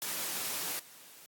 white noise with level steps, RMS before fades -36 / -54 dBFS, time 0.02-1.26 s, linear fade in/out 0 ms, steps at 0.79 s, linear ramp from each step 5 ms, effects high-pass 150 Hz 12 dB/octave + AAC 64 kbps

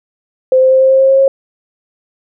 sine tone with pitch steps, 518 / 521.3 / 524.6 / 528 / 531.3 / 534.7 / 538.1 / 541.6 Hz, C5 / C5 / C5 / C5 / C5 / C5 / C5 / C#5, -17 / -6 / +4 / +16 / +26 / +37 / +48 / -40 cents, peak -5 dBFS, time 0.52-1.28 s, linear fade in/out 2 ms, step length 95 ms, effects none

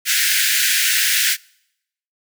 pink high-pass noise, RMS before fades -17 dBFS, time 0.05-1.37 s, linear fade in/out 50 ms, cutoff 1500 Hz, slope 96 dB/octave, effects noise-tail reverb RT60 0.8 s tail -26 dB re dry

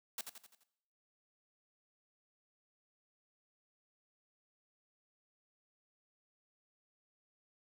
white noise with echo, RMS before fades -40 dBFS, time 0.18-0.21 s, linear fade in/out 2 ms, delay 85 ms, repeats 5, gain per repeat -6 dB, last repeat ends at 0.635 s, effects noise-tail reverb RT60 0.8 s tail -18 dB re dry + high-pass 150 Hz 12 dB/octave

